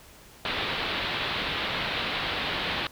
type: low-pass noise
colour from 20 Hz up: white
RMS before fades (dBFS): -30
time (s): 0.45-2.87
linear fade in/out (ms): 2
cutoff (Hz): 4000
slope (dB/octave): 48
effects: pink hiss -51 dBFS RMS until 2.91 s